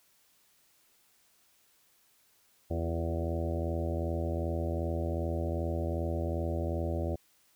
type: harmonic tone with a mistuned harmonic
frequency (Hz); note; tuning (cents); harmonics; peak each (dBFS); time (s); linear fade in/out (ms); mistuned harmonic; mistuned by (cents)
82.6; E2; +4; 1 / 2 / 3 / 4 / 5 / 6 / 7 / 8 / 9; -32 / -40 / -41 / -38 / -44 / -43 / -39 / -44 / -46; 2.7-7.16; 10; 4; +44
effects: white hiss -67 dBFS RMS until 7.55 s